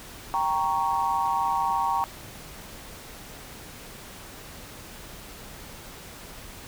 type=chord; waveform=sine; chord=G diminished; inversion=none; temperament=equal; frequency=784 / 932.3 / 1108.7 Hz; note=G5 / Bb5 / Db6; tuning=0 / 0 / 0 cents; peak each=-28 / -25 / -28 dBFS; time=0.34-2.04 s; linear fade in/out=0 ms; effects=pink hiss -43 dBFS RMS until 6.67 s